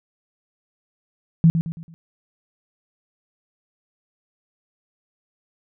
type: tone with echo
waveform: sine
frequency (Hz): 164.5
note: E3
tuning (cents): -3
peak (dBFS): -9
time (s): 1.44-1.5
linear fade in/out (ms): 0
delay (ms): 110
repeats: 4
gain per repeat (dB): -8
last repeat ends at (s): 1.94
effects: none